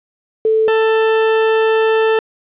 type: tone pair in turn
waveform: sine / 40% pulse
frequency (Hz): 440 / 442.5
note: A4 / A4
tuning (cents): 0 / +10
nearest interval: unison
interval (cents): 10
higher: second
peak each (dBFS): -10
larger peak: neither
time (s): 0.45-0.68 / 0.68-2.19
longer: second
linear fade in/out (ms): 2
effects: resampled to 8000 Hz + 8-bit